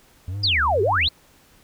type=tone with vibrato; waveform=triangle; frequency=86.4 Hz; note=F2; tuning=18 cents flat; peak=-24 dBFS; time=0.28-1.08 s; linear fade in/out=0 ms; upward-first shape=sine; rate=2.1 Hz; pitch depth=290 cents each way
type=exponential two-way sweep; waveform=sine; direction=down then up; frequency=5170 to 370 to 4476 Hz; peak=-17 dBFS; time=0.43-1.09 s; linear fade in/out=10 ms; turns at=0.82 s
effects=pink hiss -55 dBFS RMS until 1.63 s

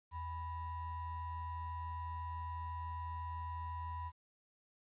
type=ring-modulated tone; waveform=triangle; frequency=452 Hz; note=A4; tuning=47 cents sharp; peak=-35 dBFS; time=0.11-4.12 s; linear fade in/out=50 ms; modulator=535 Hz; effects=resampled to 8000 Hz + 12-bit

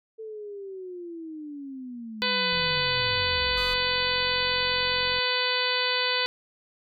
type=linear sweep; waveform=sine; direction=down; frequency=446.3 to 33.72 Hz; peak=-35 dBFS; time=0.18-3.76 s; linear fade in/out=20 ms
type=harmonic tone; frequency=500 Hz; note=B4; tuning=21 cents sharp; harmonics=1 / 2 / 3 / 4 / 5 / 6 / 7 / 8 / 9; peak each=-32 / -32 / -32 / -32 / -32 / -32 / -32 / -32 / -32 dBFS; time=2.22-6.26 s; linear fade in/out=0 ms
type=click train; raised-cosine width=5 ms; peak=-32 dBFS; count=120; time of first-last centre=2.53-5.186 s; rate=44.8 Hz
type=tone; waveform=sawtooth; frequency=1244.5 Hz; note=D#6; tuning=in tune; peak=-35 dBFS; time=3.57-3.74 s; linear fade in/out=5 ms
effects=none

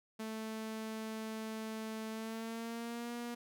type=tone with pitch glide; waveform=sawtooth; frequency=220 to 238.5 Hz; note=A3 to A#3; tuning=0 to +40 cents; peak=-36 dBFS; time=0.19-3.35 s; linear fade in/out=10 ms; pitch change=+140 cents; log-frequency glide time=2.1-3.13 s; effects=none

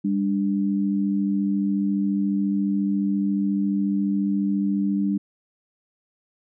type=tone pair together; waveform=sine; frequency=199.4 / 293.7 Hz; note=G3 / D4; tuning=+30 / 0 cents; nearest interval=perfect fifth; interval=670 cents; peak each=-21 / -25 dBFS; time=0.04-5.18 s; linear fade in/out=10 ms; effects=none

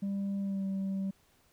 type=tone with pitch glide; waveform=sine; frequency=198 to 193.48 Hz; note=G3 to G3; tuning=+18 to -22 cents; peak=-28 dBFS; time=0.02-1.11 s; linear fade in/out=10 ms; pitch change=-40 cents; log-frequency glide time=0.4-0.65 s; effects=tanh soft clip ceiling -30 dBFS + pink hiss -67 dBFS RMS until 1.52 s

